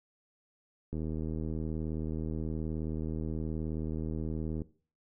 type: click train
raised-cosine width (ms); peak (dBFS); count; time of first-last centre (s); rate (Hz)
3; -24; 292; 0.93-4.618; 78.9
effects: noise-tail reverb RT60 0.4 s tail -17 dB re dry